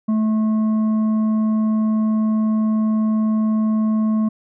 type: tone with frequency modulation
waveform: sine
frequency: 218.1 Hz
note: A3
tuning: 15 cents flat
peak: -15 dBFS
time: 0.08-4.29 s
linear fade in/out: 10 ms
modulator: 866 Hz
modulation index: 0.21
effects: none